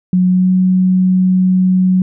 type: tone with pitch glide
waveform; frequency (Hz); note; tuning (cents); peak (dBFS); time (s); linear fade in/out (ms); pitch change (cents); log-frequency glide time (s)
sine; 182.5 to 185.05; F#3 to F#3; -24 to 0; -8; 0.13-2.02; 2; +24; 0.27-0.51
effects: none